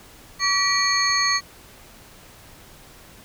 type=tone cluster; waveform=sine; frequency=1139 / 1935 / 2330 / 4364 / 6440 Hz; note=C#6 / B6 / D7 / C#8 / G8; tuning=+47 / -36 / -14 / -28 / +46 cents; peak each=-24 / -23 / -29 / -22 / -27 dBFS; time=0.39-1.41 s; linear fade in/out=50 ms; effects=pink hiss -47 dBFS RMS until 3.24 s